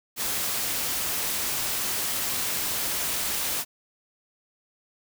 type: noise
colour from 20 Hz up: white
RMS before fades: -28 dBFS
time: 0.16-3.65 s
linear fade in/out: 50 ms
effects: none